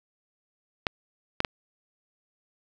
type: clicks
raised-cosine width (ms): 0.3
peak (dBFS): -8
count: 3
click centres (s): 0.868 / 1.404 / 1.448
effects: none